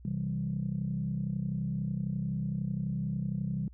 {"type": "chord", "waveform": "sine", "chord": "C major", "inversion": "none", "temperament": "equal with one note detuned", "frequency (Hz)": [132.1, 164.81, 196], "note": ["C3", "E3", "G3"], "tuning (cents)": [17, 0, 0], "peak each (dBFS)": -34, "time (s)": [0.05, 3.68], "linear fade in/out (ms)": 2, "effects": ["tanh soft clip ceiling -22 dBFS", "added 60 Hz sine -49 dBFS peak until 3.73 s"]}